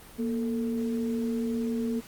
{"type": "tone pair together", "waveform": "sine", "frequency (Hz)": [235.4, 444.3], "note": ["A#3", "A4"], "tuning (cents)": [17, 17], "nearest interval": "major seventh", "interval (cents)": 1100, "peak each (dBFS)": [-27, -34], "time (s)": [0.18, 2.01], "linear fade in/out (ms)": 20, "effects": ["pink hiss -49 dBFS RMS until 2.07 s", "Opus 32 kbps"]}